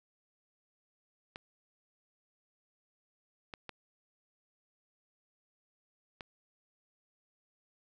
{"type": "clicks", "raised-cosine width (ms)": 0.3, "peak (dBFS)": -26, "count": 4, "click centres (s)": [1.359, 3.538, 3.693, 6.208], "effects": []}